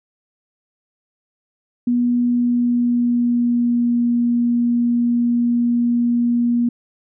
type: tone with pitch glide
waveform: sine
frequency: 242.5 to 238.7 Hz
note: B3 to A#3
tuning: -31 to +41 cents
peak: -14 dBFS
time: 1.87-6.69 s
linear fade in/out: 5 ms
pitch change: -28 cents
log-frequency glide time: 2.26-4 s
effects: none